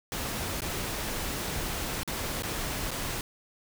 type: noise with dropouts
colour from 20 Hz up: pink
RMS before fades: -33 dBFS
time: 0.12-3.21 s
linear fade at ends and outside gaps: 1 ms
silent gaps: 0.606-0.619 / 2.033-2.076 / 2.423-2.433 / 2.908-2.914 s
effects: none